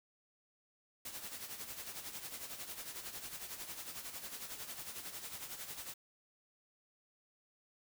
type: noise with tremolo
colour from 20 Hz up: white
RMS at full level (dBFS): -44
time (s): 1.05-5.94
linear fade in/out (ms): 5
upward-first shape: sine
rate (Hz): 11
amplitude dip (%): 60
effects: none